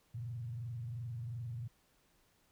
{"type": "tone with frequency modulation", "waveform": "sine", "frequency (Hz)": 118, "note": "A#2", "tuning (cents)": 22, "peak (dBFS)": -39, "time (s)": [0.14, 1.68], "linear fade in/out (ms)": 10, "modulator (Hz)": 22.8, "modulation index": 0.56, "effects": ["pink hiss -72 dBFS RMS until 2.51 s"]}